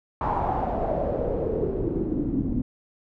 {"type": "noise with low-pass filter sweep", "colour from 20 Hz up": "pink", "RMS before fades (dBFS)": -26, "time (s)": [0.21, 2.62], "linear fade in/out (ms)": 2, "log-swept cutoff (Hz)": [980, 240], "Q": 5, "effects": []}